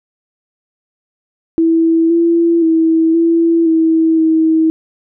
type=tone with pitch steps; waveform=sine; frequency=328.1 / 336.8 / 324.5 / 333.1 / 323.6 / 320.2 Hz; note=E4 / E4 / E4 / E4 / E4 / D#4; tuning=-8 / +37 / -27 / +18 / -32 / +50 cents; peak=-8 dBFS; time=1.58-4.7 s; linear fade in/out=0 ms; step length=520 ms; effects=none